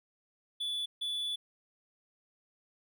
triangle tone bursts at uneven times, 3453 Hz, A7, 33 cents flat, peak -31 dBFS, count 2, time 0.6-0.86 / 1.01-1.36 s, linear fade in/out 10 ms, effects none

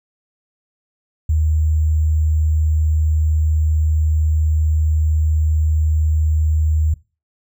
sine tone with sample-and-hold, 77.78 Hz, D#2, in tune, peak -13 dBFS, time 1.29-6.94 s, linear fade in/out 5 ms, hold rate 7350 Hz, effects noise-tail reverb RT60 0.3 s tail -20 dB re dry

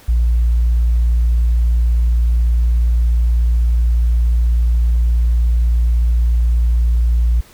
sine tone, 58.27 Hz, A#1, in tune, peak -9 dBFS, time 0.08-7.41 s, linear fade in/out 10 ms, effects tanh soft clip ceiling -8 dBFS + pink hiss -45 dBFS RMS until 7.53 s

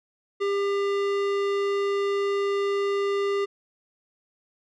square tone with low-pass filter, 399.9 Hz, G4, 35 cents sharp, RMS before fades -25 dBFS, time 0.4-3.46 s, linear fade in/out 20 ms, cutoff 3700 Hz, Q 0.58, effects none

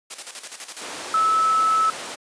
white noise with tremolo, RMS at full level -33 dBFS, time 0.1-0.85 s, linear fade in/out 10 ms, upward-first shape square, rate 12 Hz, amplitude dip 65%
pink noise, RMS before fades -31 dBFS, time 0.8-2.16 s, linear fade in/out 20 ms
sine tone, 1304 Hz, E6, 19 cents flat, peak -16 dBFS, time 1.14-1.9 s, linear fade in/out 2 ms
effects high-pass 400 Hz 12 dB/octave + resampled to 22050 Hz

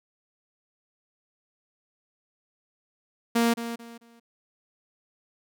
sawtooth tone with echo, 233.1 Hz, A#3, in tune, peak -16 dBFS, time 3.35-3.54 s, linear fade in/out 10 ms, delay 220 ms, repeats 3, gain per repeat -11 dB, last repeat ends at 4.2 s, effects none

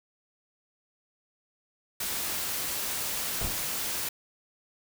white noise, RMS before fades -32 dBFS, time 2-4.09 s, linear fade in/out 5 ms
brown noise with exponential decay, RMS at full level -25 dBFS, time 3.41-3.64 s, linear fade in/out 1 ms, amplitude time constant 50 ms
effects none

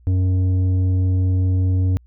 sine tone with tanh clipping, 92.5 Hz, F#2, in tune, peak -16 dBFS, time 0.07-1.97 s, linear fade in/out 0 ms, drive 8 dB, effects added 60 Hz sine -47 dBFS peak until 2.06 s

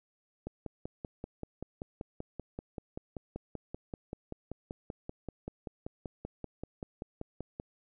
click train, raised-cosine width 2 ms, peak -25 dBFS, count 38, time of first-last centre 0.47-7.599 s, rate 5.19 Hz, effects none

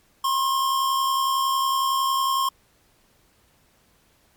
square tone pair together, 1002 / 1072.9 Hz, B5 / C6, +25 / +43 cents, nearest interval minor second, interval 118 cents, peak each -31 / -21 dBFS, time 0.24-2.49 s, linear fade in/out 5 ms, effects pink hiss -61 dBFS RMS until 4.36 s + MP3 96 kbps

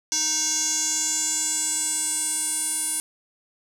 square tone with band-pass filter sweep, 311.2 Hz, D#4, in tune, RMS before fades -25 dBFS, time 0.12-3 s, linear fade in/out 0 ms, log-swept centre 6000 to 9600 Hz, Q 6, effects none

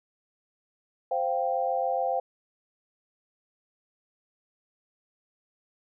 sine chord, C suspended fourth, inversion none, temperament just, 523.3 / 697.7 / 784.9 Hz, C5 / F5 / G5, 0 / -2 / +2 cents, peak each -29 dBFS, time 1.11-2.2 s, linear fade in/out 5 ms, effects none

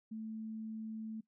sine tone, 220 Hz, A3, in tune, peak -40 dBFS, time 0.11-1.21 s, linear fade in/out 10 ms, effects noise-tail reverb RT60 0.1 s tail -19 dB re dry

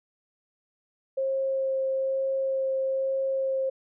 sine tone with vibrato, 534 Hz, C5, 35 cents sharp, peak -24 dBFS, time 1.17-3.7 s, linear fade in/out 10 ms, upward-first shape sine, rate 1.1 Hz, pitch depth 8 cents each way, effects none

